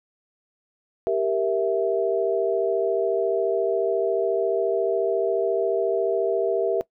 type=chord; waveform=sine; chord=E diminished; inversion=first; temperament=equal; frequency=392 / 466.2 / 659.3 Hz; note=G4 / Bb4 / E5; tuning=0 / 0 / 0 cents; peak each=-24 dBFS; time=1.07-6.81 s; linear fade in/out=0 ms; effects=noise-tail reverb RT60 0.1 s tail -20 dB re dry